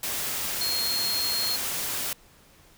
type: tone in noise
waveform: sine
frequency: 4252 Hz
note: C8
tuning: 27 cents sharp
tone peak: -26 dBFS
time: 0.61-1.56 s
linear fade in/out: 2 ms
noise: white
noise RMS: -30 dBFS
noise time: 0.03-2.13 s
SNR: +1 dB
effects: pink hiss -56 dBFS RMS until 2.77 s